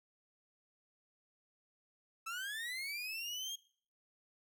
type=linear sweep; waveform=30% pulse; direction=up; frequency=1300 to 3273 Hz; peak=-37 dBFS; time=2.26-3.56 s; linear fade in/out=10 ms; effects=noise-tail reverb RT60 0.5 s tail -21 dB re dry